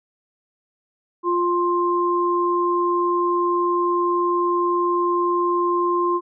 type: tone pair together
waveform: sine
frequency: 350 / 1051.8 Hz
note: F4 / C6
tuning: +4 / +9 cents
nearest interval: octave + perfect fifth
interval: 1905 cents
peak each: -20 dBFS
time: 1.23-6.21 s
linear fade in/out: 50 ms
effects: none